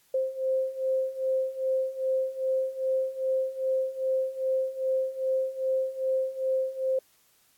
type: beating tone pair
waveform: sine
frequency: 523.3 / 525.8 Hz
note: C5 / C5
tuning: 0 / +8 cents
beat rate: 2.5 Hz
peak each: -30 / -27 dBFS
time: 0.14-6.99 s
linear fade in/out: 5 ms
effects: white hiss -64 dBFS RMS until 7.57 s + AAC 64 kbps